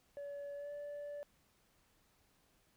sine tone with pitch glide, 570 to 581 Hz, C#5 to D5, +48 to -19 cents, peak -40 dBFS, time 0.17-1.23 s, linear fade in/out 0 ms, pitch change +33 cents, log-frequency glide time 0.55-0.71 s, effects tanh soft clip ceiling -42 dBFS + pink hiss -73 dBFS RMS until 2.76 s

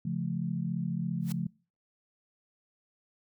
sine chord, Db augmented, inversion none, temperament just, 138.59 / 173.24 / 216.5 Hz, Db3 / F3 / A3, 0 / -14 / -28 cents, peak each -35 / -32 / -36 dBFS, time 0.05-1.47 s, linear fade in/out 5 ms
white noise with exponential growth, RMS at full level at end -39 dBFS, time 1.2-1.32 s, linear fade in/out 1 ms, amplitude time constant 25 ms
effects noise-tail reverb RT60 0.4 s tail -26 dB re dry

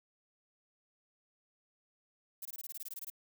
violet noise bursts, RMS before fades -43 dBFS, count 13, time 2.42-3.101 s, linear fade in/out 5 ms, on 33 ms, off 21 ms, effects none

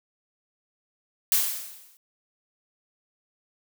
blue noise with exponential decay, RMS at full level -19 dBFS, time 1.32-1.97 s, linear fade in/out 1 ms, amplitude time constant 140 ms, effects none

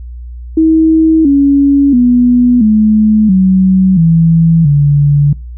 sine tone with pitch steps, 320.1 / 280.3 / 245.4 / 214.9 / 188.15 / 164.74 / 144.25 Hz, D#4 / C#4 / B3 / A3 / F#3 / E3 / D3, +49 / +19 / -11 / -41 / +29 / -1 / -31 cents, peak -4 dBFS, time 0.57-5.33 s, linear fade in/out 5 ms, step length 680 ms, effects noise-tail reverb RT60 0.3 s tail -26 dB re dry + added 60 Hz sine -23 dBFS peak until 5.57 s

